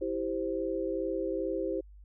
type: chord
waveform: sine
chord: C major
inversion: first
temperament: equal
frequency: 329.6 / 392 / 523.3 Hz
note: E4 / G4 / C5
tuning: 0 / 0 / 0 cents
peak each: -34 dBFS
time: 0.01-1.81 s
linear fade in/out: 10 ms
effects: added 50 Hz sine -49 dBFS peak until 2.04 s